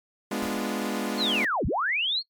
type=chord; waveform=sawtooth; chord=G# diminished seventh; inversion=none; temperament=equal; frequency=207.7 / 246.9 / 293.7 / 349.2 Hz; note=G#3 / B3 / D4 / F4; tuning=0 / 0 / 0 / 0 cents; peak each=-27 / -28 / -30 / -31 dBFS; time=0.31-1.45 s; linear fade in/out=5 ms
type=noise with exponential decay; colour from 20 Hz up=pink; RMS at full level=-37 dBFS; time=0.42-0.82 s; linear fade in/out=5 ms; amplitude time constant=85 ms
type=linear two-way sweep; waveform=sine; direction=down then up; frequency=4435 to 30.14 to 4435 Hz; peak=-23 dBFS; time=1.17-2.23 s; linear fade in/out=50 ms; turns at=1.66 s
effects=noise-tail reverb RT60 0.1 s tail -23 dB re dry + MP3 96 kbps